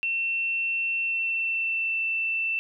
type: tone with pitch glide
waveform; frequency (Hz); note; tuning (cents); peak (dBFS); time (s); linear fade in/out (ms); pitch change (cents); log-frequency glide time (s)
sine; 2700 to 2671; E7 to E7; +41 to +22; -24; 0.03-2.59; 0; -19; 1.05-2.02
effects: none